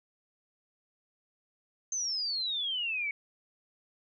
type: exponential sweep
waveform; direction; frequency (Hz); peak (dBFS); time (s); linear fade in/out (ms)
sine; down; 6350 to 2217; -30; 1.92-3.11; 2
effects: none